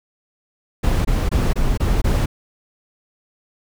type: noise bursts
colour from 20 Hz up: brown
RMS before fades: -17 dBFS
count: 6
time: 0.83-2.26 s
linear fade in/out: 10 ms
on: 220 ms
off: 22 ms
effects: none